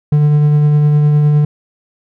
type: tone with tremolo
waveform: triangle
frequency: 148.5 Hz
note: D3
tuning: 20 cents sharp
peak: -4 dBFS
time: 0.12-1.45 s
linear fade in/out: 5 ms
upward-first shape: triangle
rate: 9.8 Hz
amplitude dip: 25%
effects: none